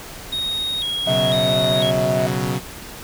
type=tone with vibrato; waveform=triangle; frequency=3508 Hz; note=A7; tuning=6 cents flat; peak=-20 dBFS; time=0.32-1.91 s; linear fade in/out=10 ms; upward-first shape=square; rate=1 Hz; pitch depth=110 cents each way
type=chord; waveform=sawtooth; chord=B suspended second; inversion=none; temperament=equal; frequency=123.47 / 138.59 / 185 Hz; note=B2 / C#3 / F#3; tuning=0 / 0 / 0 cents; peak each=-21 dBFS; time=1.05-2.61 s; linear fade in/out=50 ms
type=tone; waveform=sine; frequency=644 Hz; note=E5; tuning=41 cents flat; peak=-18 dBFS; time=1.07-2.27 s; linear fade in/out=5 ms
effects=pink hiss -36 dBFS RMS until 3.03 s